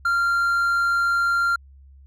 triangle tone, 1387 Hz, F6, 12 cents flat, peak -16 dBFS, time 0.05-1.56 s, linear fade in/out 5 ms, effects added 68 Hz sine -45 dBFS peak until 2.06 s

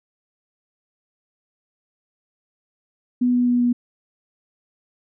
sine tone with pitch steps, 246.9 / 245.5 / 244.1 / 242.7 Hz, B3 / B3 / B3 / B3, 0 / -10 / -20 / -30 cents, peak -15 dBFS, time 3.21-3.73 s, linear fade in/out 10 ms, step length 130 ms, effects none

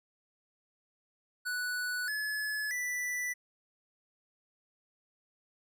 square tone with pitch steps, 1480 / 1709.9 / 1975.6 Hz, F#6 / A6 / B6, 0 / -50 / 0 cents, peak -33 dBFS, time 1.45-3.34 s, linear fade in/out 20 ms, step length 630 ms, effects none

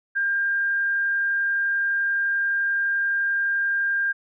sine tone with frequency modulation, 1600 Hz, G6, 35 cents sharp, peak -20 dBFS, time 0.15-4.13 s, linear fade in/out 20 ms, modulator 31.6 Hz, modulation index 0.3, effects none

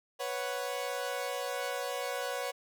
sawtooth chord, B suspended second, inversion none, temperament equal, 493.9 / 554.4 / 740 Hz, B4 / C#5 / F#5, 0 / 0 / 0 cents, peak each -34 / -33 / -36 dBFS, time 0.19-2.52 s, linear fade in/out 20 ms, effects none

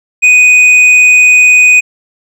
triangle tone with hard clipping, 2489 Hz, D#7, in tune, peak -3 dBFS, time 0.22-1.81 s, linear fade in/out 20 ms, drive 8 dB, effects none

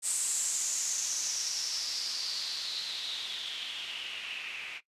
blue noise with low-pass filter sweep, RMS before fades -35 dBFS, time 0.02-4.81 s, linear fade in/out 50 ms, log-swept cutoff 8300 to 2400 Hz, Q 5.5, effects noise-tail reverb RT60 0.1 s tail -17 dB re dry + resampled to 32000 Hz

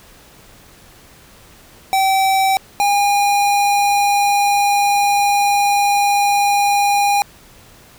square tone pair in turn, 771 / 811.6 Hz, G5 / G#5, -29 / -40 cents, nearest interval minor second, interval 89 cents, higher second, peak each -13 dBFS, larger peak neither, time 1.93-2.57 / 2.8-7.22 s, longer second, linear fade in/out 0 ms, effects pink hiss -45 dBFS RMS until 7.98 s

